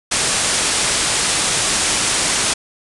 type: low-pass noise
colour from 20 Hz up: white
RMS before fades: -18 dBFS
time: 0.11-2.54 s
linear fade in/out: 10 ms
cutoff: 10000 Hz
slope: 96 dB/octave
effects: none